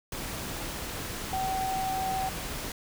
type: tone in noise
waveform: sine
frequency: 762 Hz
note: G5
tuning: 49 cents flat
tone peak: -28 dBFS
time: 1.33-2.29 s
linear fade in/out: 2 ms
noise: pink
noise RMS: -36 dBFS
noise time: 0.12-2.72 s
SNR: +5 dB
effects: none